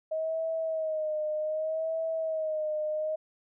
sine tone with vibrato, 630 Hz, D#5, 21 cents sharp, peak -28 dBFS, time 0.11-3.16 s, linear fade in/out 10 ms, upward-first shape sine, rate 0.65 Hz, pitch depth 52 cents each way, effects none

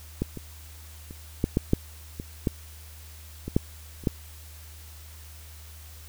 clicks, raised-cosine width 3 ms, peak -12 / -22 / -28 / -9 / -8 / -6 / -21 / -10 / -19 / -7 / -29 / -9 dBFS, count 12, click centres 0.22 / 0.373 / 1.109 / 1.441 / 1.571 / 1.734 / 2.199 / 2.472 / 3.48 / 3.565 / 4.038 / 4.072 s, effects added 77 Hz sine -44 dBFS peak until 6.08 s + white hiss -50 dBFS RMS until 6.08 s

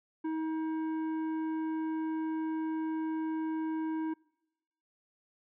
sine tone with tanh clipping, 317.7 Hz, D#4, 36 cents sharp, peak -33 dBFS, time 0.24-4.14 s, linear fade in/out 10 ms, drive 12 dB, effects noise-tail reverb RT60 0.9 s tail -26 dB re dry + low-pass 2000 Hz 12 dB/octave

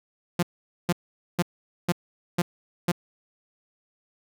sawtooth tone bursts, 174.61 Hz, F3, in tune, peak -16 dBFS, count 6, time 0.39-2.918 s, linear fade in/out 5 ms, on 38 ms, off 460 ms, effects none

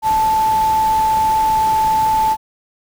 sine tone in noise, 876 Hz, A5, 8 cents flat, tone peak -12 dBFS, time 0.02-2.37 s, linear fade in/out 50 ms, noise pink, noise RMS -29 dBFS, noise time 0.02-2.37 s, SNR +14 dB, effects none

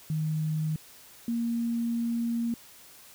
sine tone pair in turn, 155.8 / 233.4 Hz, D#3 / A#3, +3 / +2 cents, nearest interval perfect fifth, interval 699 cents, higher second, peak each -26 dBFS, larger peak neither, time 0.1-0.76 / 1.28-2.54 s, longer second, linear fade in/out 2 ms, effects white hiss -52 dBFS RMS until 3.14 s

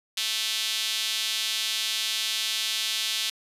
sawtooth tone with high-pass filter, 220 Hz, A3, in tune, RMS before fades -28 dBFS, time 0.17-3.3 s, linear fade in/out 5 ms, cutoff 3400 Hz, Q 2.3, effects resampled to 32000 Hz

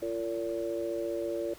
harmonic tone, 114.4 Hz, A#2, 32 cents flat, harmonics 3 / 4 / 5, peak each -34 / -37 / -34 dBFS, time 0.02-1.54 s, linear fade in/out 5 ms, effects pink hiss -53 dBFS RMS until 1.58 s

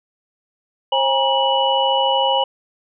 sine tone cluster, 536 / 816 / 949 / 2949 Hz, C5 / G#5 / A#5 / F#7, +42 / -31 / +31 / -6 cents, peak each -20 dBFS, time 0.92-2.44 s, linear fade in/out 5 ms, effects none

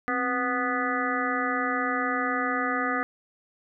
harmonic tone with a mistuned harmonic, 246.9 Hz, B3, in tune, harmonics 1 / 2 / 3 / 5 / 6 / 7 / 8, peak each -31 / -34 / -33 / -29 / -34 / -33 / -33 dBFS, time 0.08-3.03 s, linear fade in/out 0 ms, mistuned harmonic 1, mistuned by +110 cents, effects none

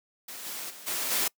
white noise with level steps, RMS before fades -41 / -37 / -46 / -31 / -27 dBFS, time 0.28-1.28 s, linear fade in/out 5 ms, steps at 0.44 / 0.69 / 0.86 / 1.1 s, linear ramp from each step 20 ms, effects noise-tail reverb RT60 0.1 s tail -25 dB re dry + high-pass 200 Hz 12 dB/octave

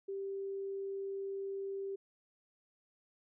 sine tone, 392 Hz, G4, in tune, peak -37 dBFS, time 0.08-1.96 s, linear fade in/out 10 ms, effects none

